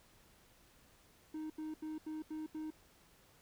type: tone bursts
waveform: triangle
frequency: 311.1 Hz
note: D#4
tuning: in tune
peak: -38 dBFS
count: 6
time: 1.34-2.705 s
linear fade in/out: 5 ms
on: 160 ms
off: 81 ms
effects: pink hiss -66 dBFS RMS until 3.41 s